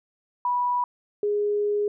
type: tone pair in turn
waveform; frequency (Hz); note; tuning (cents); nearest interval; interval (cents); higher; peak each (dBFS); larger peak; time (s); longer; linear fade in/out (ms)
sine; 980 / 413.7; B5 / G#4; -14 / -7; octave + minor third; 1493; first; -21; neither; 0.45-0.84 / 1.23-1.88; second; 2
effects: none